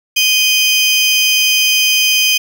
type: tone pair together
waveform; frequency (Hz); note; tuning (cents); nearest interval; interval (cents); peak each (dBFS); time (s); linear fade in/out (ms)
30% pulse; 2482 / 3125; D#7 / G7; -5 / -6; major third; 399; -10; 0.16-2.38; 10
effects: none